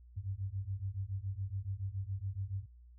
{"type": "beating tone pair", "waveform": "sine", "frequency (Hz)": [93.9, 101], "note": ["F#2", "G#2"], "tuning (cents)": [26, -48], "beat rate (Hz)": 7.1, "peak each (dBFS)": [-39, -39], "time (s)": [0.16, 2.66], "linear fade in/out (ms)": 20, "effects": ["added 60 Hz sine -54 dBFS peak until 2.98 s"]}